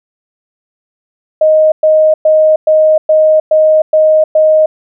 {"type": "tone bursts", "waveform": "sine", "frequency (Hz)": 623, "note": "D#5", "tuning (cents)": 2, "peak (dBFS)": -4, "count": 8, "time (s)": [1.41, 4.66], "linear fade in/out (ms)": 5, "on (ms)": 310, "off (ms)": 110, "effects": []}